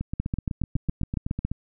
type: two click trains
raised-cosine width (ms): 5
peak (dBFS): -16 / -13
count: 13 / 10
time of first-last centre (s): 0.01-1.516 / 0.2-1.45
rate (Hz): 7.97 / 7.2
effects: none